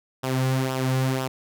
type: tone with flanger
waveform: sawtooth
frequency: 130.81 Hz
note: C3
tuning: in tune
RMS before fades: -24 dBFS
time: 0.23-1.28 s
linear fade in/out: 10 ms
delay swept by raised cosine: 0.45 to 3.25 ms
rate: 2 Hz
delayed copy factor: -0.6
effects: none